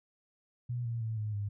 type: tone with pitch steps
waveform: sine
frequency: 121.6 / 116.44 / 111.51 / 106.78 / 102.25 Hz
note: B2 / A#2 / A2 / G#2 / G#2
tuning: -26 / -2 / +24 / +49 / -26 cents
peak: -32 dBFS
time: 0.69-1.49 s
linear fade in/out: 10 ms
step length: 160 ms
effects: none